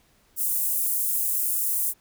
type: high-pass noise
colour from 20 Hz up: pink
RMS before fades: -25 dBFS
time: 0.36-1.94 s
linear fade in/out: 50 ms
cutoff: 9900 Hz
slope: 24 dB/octave
effects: pink hiss -62 dBFS RMS until 2 s